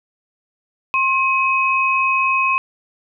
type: tone pair together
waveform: sine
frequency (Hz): 1066.7 / 2537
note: C6 / D#7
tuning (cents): +33 / +33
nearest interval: octave + minor third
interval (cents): 1500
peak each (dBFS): -17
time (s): 0.94-2.58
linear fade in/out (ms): 0
effects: none